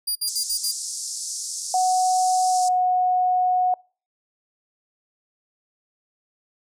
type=tone bursts; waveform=20% pulse; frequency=4800 Hz; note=D8; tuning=37 cents sharp; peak=-16 dBFS; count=5; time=0.07-0.719 s; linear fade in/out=10 ms; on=85 ms; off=56 ms
type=band-pass noise; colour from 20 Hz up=pink; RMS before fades=-31 dBFS; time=0.27-2.69 s; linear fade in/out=10 ms; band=5000 to 9700 Hz; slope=48 dB/octave
type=tone with pitch glide; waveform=sine; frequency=740 to 731.9 Hz; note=F#5 to F#5; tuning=0 to -19 cents; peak=-17 dBFS; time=1.74-3.74 s; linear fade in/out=2 ms; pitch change=-19 cents; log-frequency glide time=2.49-2.63 s
effects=noise-tail reverb RT60 0.4 s tail -26 dB re dry